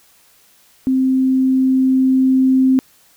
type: tone with level ramp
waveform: sine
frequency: 261.6 Hz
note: C4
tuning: in tune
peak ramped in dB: -12 to -9 dBFS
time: 0.87-2.79 s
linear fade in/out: 0 ms
effects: white hiss -52 dBFS RMS until 3.16 s